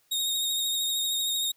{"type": "tone with vibrato", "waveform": "sawtooth", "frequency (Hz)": 3729, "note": "A#7", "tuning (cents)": 0, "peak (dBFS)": -23, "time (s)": [0.11, 1.52], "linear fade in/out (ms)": 10, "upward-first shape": "sine", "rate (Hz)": 13, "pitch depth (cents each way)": 31, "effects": ["white hiss -67 dBFS RMS until 1.56 s"]}